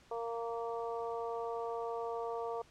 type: harmonic tone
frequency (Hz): 231.6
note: A#3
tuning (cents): -11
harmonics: 2 / 3 / 4 / 5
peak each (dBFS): -38 / -42 / -44 / -46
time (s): 0.11-2.62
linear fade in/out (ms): 5
effects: pink hiss -63 dBFS RMS until 2.7 s + low-pass 7000 Hz 12 dB/octave